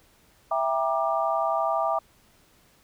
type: chord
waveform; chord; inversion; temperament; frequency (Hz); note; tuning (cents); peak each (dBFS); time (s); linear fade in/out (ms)
sine; E half-diminished seventh; none; just; 659.3 / 791.1 / 949.3 / 1186.7; E5 / G5 / Bb5 / D6; 0 / +16 / +31 / +18; -26 / -28 / -31 / -28; 0.51-1.99; 5
effects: pink hiss -60 dBFS RMS until 2.83 s